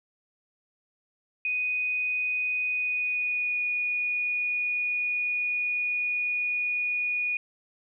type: tone with pitch glide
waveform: sine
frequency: 2489 to 2458 Hz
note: D#7 to D#7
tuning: 0 to -22 cents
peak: -25 dBFS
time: 1.45-7.37 s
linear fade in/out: 2 ms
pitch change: -22 cents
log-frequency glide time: 2.67-3.63 s
effects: none